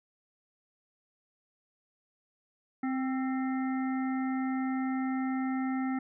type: harmonic tone with a mistuned harmonic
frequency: 261.6 Hz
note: C4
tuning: in tune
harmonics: 1 / 3 / 5 / 7 / 8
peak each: -29 / -39 / -43 / -46 / -47 dBFS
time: 2.83-5.99 s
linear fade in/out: 5 ms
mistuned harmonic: 5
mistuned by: +34 cents
effects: none